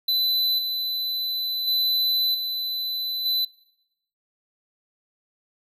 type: tone with level steps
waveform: square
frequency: 4007 Hz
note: B7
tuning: 24 cents sharp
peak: -20 / -25 / -20 / -26 / -21 dBFS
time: 0.08-3.45 s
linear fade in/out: 5 ms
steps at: 0.58 / 1.67 / 2.34 / 3.25 s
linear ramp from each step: 10 ms
effects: noise-tail reverb RT60 0.9 s tail -22 dB re dry